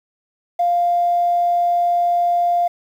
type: tone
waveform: triangle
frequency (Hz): 698.5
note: F5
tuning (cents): 0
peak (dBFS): -10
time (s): 0.59-2.68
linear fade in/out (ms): 10
effects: tanh soft clip ceiling -12 dBFS + 8-bit